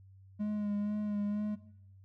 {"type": "tone with vibrato", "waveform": "triangle", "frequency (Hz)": 207.7, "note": "G#3", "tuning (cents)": 0, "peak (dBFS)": -29, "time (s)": [0.39, 1.56], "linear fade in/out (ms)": 20, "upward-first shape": "sine", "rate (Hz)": 2.1, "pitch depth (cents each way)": 25, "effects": ["noise-tail reverb RT60 0.8 s tail -17 dB re dry", "added 96 Hz sine -54 dBFS peak until 2.04 s"]}